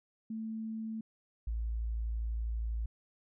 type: tone pair in turn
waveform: sine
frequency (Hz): 221.4 / 56.16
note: A3 / A1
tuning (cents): +11 / +36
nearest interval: 2 octaves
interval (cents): 2375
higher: first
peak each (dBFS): -36 / -32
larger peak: second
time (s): 0.3-1.01 / 1.47-2.86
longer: second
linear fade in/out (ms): 5
effects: none